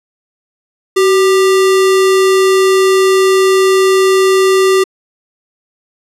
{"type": "tone with sample-and-hold", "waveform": "sine", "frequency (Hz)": 380, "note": "F#4", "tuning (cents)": 46, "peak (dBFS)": -6, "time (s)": [0.96, 4.84], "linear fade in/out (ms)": 10, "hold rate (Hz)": 1575, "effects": ["low-pass 11000 Hz 12 dB/octave"]}